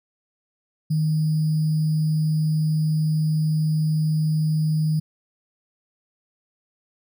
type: tone with sample-and-hold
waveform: sine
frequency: 155.56 Hz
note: D#3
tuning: in tune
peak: -18 dBFS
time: 0.9-5 s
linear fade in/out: 10 ms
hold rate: 4900 Hz
effects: none